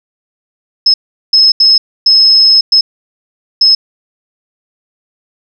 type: tone bursts at uneven times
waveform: sine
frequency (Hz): 5180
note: E8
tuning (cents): -31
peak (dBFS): -3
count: 6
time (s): 0.86-0.94 / 1.33-1.52 / 1.6-1.78 / 2.06-2.61 / 2.72-2.81 / 3.61-3.75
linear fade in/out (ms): 5
effects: none